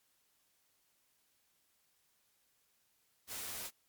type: noise with comb filter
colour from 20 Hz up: white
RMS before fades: -43 dBFS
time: 3.27-3.71 s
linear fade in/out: 50 ms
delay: 11 ms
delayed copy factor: +0.5
effects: white hiss -75 dBFS RMS until 3.88 s + MP3 96 kbps